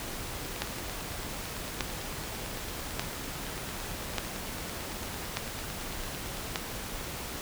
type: two click trains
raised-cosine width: 0.2 ms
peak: -23 / -11 dBFS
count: 54 / 6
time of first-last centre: 0.45-6.372 / 0.62-6.558 s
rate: 8.95 / 0.842 Hz
effects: pink hiss -38 dBFS RMS until 7.41 s